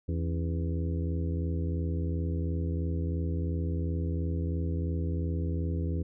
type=harmonic tone with a mistuned harmonic; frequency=82.9 Hz; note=E2; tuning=10 cents sharp; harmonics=1 / 2 / 3 / 4 / 5 / 6; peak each=-29 / -35 / -39 / -41 / -43 / -45 dBFS; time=0.08-6.03 s; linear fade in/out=10 ms; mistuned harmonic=3; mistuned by=+130 cents; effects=none